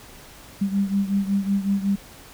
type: beating tone pair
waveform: sine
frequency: 196.6 / 202 Hz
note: G3 / G#3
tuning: +5 / -48 cents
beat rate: 5.4 Hz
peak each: -21 / -25 dBFS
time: 0.61-1.96 s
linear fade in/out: 10 ms
effects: pink hiss -45 dBFS RMS until 2.33 s